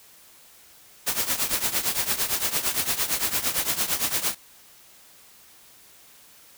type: noise with tremolo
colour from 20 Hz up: white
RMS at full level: -22 dBFS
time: 1.06-4.35 s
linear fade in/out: 20 ms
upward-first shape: triangle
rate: 8.8 Hz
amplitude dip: 85%
effects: white hiss -52 dBFS RMS until 6.57 s